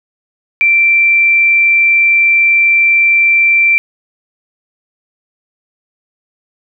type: tone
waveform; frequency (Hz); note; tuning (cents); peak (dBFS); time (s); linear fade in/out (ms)
sine; 2349; D7; 0; -6; 0.61-3.78; 0
effects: none